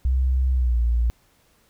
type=tone with pitch glide; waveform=sine; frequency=64.6 to 58.56 Hz; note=C2 to A#1; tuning=-21 to +9 cents; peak=-17 dBFS; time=0.05-1.1 s; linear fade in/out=0 ms; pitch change=-170 cents; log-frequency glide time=0.53-0.78 s; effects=pink hiss -61 dBFS RMS until 1.69 s